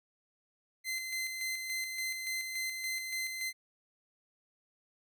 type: tone with tremolo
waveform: sawtooth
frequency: 2065 Hz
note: C7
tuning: 23 cents flat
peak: -30 dBFS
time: 0.84-3.53 s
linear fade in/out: 50 ms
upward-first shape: square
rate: 3.5 Hz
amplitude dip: 40%
effects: none